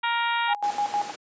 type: harmonic tone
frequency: 468.7 Hz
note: A#4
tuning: 9 cents sharp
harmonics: 2 / 3 / 4 / 5 / 6 / 7 / 8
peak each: -25 / -29 / -31 / -33 / -35 / -36 / -37 dBFS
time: 0.03-0.54 s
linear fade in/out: 10 ms
type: tone with tremolo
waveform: sine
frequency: 823 Hz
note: G#5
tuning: 16 cents flat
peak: -21 dBFS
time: 0.47-1.12 s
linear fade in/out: 50 ms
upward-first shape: square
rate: 6.4 Hz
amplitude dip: 80%
type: noise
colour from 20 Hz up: pink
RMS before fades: -37 dBFS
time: 0.63-1.16 s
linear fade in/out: 10 ms
effects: high-pass 300 Hz 12 dB/octave + resampled to 16000 Hz